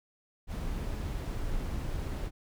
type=noise; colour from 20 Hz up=brown; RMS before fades=-34 dBFS; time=0.47-2.31 s; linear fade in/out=50 ms; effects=none